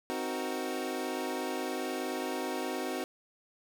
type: chord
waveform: 25% pulse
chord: C half-diminished seventh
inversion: none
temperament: equal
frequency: 261.6 / 311.1 / 370 / 466.2 Hz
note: C4 / Eb4 / Gb4 / Bb4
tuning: 0 / 0 / 0 / 0 cents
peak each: -34 / -36 / -33 / -38 dBFS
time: 0.1-3.04 s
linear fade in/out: 0 ms
effects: none